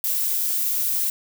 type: noise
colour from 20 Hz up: violet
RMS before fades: -23 dBFS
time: 0.04-1.1 s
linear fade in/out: 2 ms
effects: none